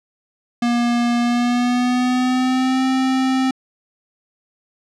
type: tone with pitch glide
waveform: square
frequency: 238.5 to 261.6 Hz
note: A#3 to C4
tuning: +40 to 0 cents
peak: -16 dBFS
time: 0.62-3.51 s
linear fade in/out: 5 ms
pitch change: +160 cents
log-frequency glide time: 1.2-2.84 s
effects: low-pass 6000 Hz 12 dB/octave

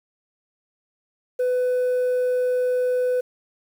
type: tone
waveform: sine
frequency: 500 Hz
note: B4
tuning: 21 cents sharp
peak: -16 dBFS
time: 1.39-3.21 s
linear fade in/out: 10 ms
effects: tanh soft clip ceiling -18 dBFS + 8-bit

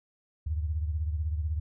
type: beating tone pair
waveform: sine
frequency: 76 / 92 Hz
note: D#2 / F#2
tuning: -40 / -9 cents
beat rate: 16 Hz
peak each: -28 / -36 dBFS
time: 0.46-1.6 s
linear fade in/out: 10 ms
effects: none

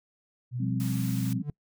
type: tone with pitch glide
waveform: sine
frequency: 123.3 to 122.02 Hz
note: B2 to B2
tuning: -2 to -20 cents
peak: -29 dBFS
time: 0.51-1.41 s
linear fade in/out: 50 ms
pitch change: -18 cents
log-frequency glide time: 1.04-1.15 s
type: chord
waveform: sine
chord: F suspended second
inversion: none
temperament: just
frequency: 174.61 / 196.44 / 261.9 Hz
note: F3 / G3 / C4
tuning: 0 / +4 / +2 cents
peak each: -33 / -32 / -33 dBFS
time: 0.59-1.43 s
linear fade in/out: 20 ms
type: high-pass noise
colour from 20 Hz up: white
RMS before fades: -43 dBFS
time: 0.8-1.33 s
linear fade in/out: 0 ms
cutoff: 700 Hz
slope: 12 dB/octave
type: tone with exponential growth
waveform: triangle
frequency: 146.83 Hz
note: D3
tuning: in tune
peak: -23 dBFS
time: 1.38-1.5 s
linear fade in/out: 2 ms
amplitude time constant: 25 ms
effects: noise-tail reverb RT60 0.1 s tail -26 dB re dry

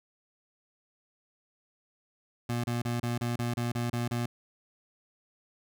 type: tone bursts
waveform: 25% pulse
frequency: 119.7 Hz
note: A#2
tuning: 46 cents sharp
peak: -25 dBFS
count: 10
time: 2.49-4.26 s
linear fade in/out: 5 ms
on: 150 ms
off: 30 ms
effects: none

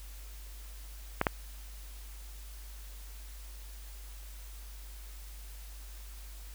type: clicks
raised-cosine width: 0.5 ms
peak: -11 / -10 dBFS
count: 2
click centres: 1.214 / 1.268 s
effects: added 50 Hz sine -44 dBFS peak until 6.54 s + white hiss -54 dBFS RMS until 6.54 s

